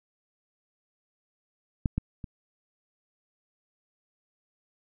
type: clicks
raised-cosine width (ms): 5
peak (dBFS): -12 / -14 / -25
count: 3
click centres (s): 1.858 / 1.98 / 2.242
effects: none